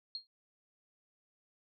sine tone with exponential decay, 4238 Hz, C8, 21 cents sharp, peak -34 dBFS, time 0.15-0.27 s, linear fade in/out 1 ms, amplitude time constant 24 ms, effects none

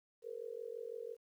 sine tone with amplitude modulation, 464.6 Hz, A#4, 6 cents flat, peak -38 dBFS, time 0.22-1.17 s, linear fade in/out 50 ms, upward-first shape sine, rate 46 Hz, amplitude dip 95%, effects 12-bit

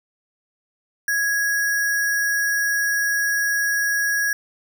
sine tone with sample-and-hold, 1661.2 Hz, G#6, in tune, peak -18 dBFS, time 1.08-4.33 s, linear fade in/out 2 ms, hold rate 7350 Hz, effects none

